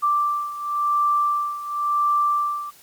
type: beating tone pair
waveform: sine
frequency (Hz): 1174.7 / 1175.64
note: D6 / D6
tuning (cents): 0 / +1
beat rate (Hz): 0.94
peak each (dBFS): -20 / -24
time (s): 0.02-2.71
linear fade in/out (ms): 20
effects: white hiss -50 dBFS RMS until 2.82 s + MP3 96 kbps